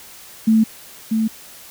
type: tone with echo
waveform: sine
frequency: 221.1 Hz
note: A3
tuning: 9 cents sharp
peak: -10 dBFS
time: 0.47-0.64 s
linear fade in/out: 10 ms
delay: 640 ms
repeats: 1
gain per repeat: -5 dB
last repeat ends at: 1.28 s
effects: white hiss -41 dBFS RMS until 1.7 s